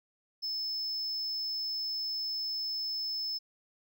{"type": "tone", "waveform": "triangle", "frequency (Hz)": 5240, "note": "E8", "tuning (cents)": -11, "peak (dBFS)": -31, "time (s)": [0.42, 3.39], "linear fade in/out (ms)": 20, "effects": []}